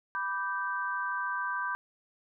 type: chord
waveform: sine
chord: G major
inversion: first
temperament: equal with one note detuned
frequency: 987.8 / 1174.7 / 1559 Hz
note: B5 / D6 / G6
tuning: 0 / 0 / -10 cents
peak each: -35 / -36 / -33 dBFS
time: 0.15-1.75 s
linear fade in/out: 0 ms
effects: none